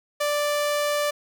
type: tone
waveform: sawtooth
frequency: 587.3 Hz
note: D5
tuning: in tune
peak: -18 dBFS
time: 0.2-1.11 s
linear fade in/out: 10 ms
effects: none